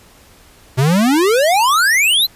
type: exponential sweep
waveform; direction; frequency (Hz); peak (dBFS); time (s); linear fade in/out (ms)
square; up; 123.1 to 4200; -11; 0.77-2.27; 20
effects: pink hiss -46 dBFS RMS until 2.35 s + resampled to 32000 Hz